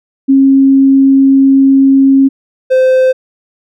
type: tone pair in turn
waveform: sine / triangle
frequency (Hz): 270.8 / 517.7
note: C#4 / C5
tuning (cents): -40 / -18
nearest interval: major seventh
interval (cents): 1122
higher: second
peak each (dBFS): -3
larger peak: neither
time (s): 0.28-2.29 / 2.7-3.13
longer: first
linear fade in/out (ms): 20
effects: none